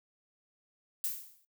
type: noise with exponential decay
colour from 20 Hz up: violet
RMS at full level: -31 dBFS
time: 1.04-1.45 s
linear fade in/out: 0 ms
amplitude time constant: 87 ms
effects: noise-tail reverb RT60 0.1 s tail -19 dB re dry